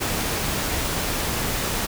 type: noise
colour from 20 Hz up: pink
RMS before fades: -25 dBFS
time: 0-1.87 s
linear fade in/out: 20 ms
effects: none